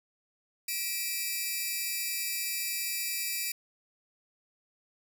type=tone cluster; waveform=5% pulse; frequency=1932 / 2351 / 2581 Hz; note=B6 / D7 / E7; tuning=-39 / +1 / -37 cents; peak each=-30 / -23 / -28 dBFS; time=0.68-3.52 s; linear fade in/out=5 ms; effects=none